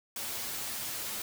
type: noise with comb filter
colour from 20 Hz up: white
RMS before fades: -37 dBFS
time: 0.16-1.22 s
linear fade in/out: 2 ms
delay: 8.9 ms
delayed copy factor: +0.65
effects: none